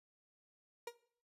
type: tone with exponential decay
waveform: 30% pulse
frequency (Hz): 473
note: A#4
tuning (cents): +25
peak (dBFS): -36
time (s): 0.87-0.95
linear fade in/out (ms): 5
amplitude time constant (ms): 16
effects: noise-tail reverb RT60 0.5 s tail -17 dB re dry + resampled to 32000 Hz